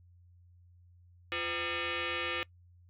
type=tone with frequency modulation; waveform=sine; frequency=348.8 Hz; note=F4; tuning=2 cents flat; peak=-32 dBFS; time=1.32-2.43 s; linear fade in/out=0 ms; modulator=429 Hz; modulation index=6.7; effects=noise-tail reverb RT60 0.1 s tail -23 dB re dry + added 88 Hz sine -57 dBFS peak until 2.89 s